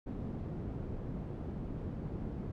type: low-pass noise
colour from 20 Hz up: white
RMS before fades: -40 dBFS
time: 0.06-2.52 s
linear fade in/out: 10 ms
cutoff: 220 Hz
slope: 12 dB/octave
effects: none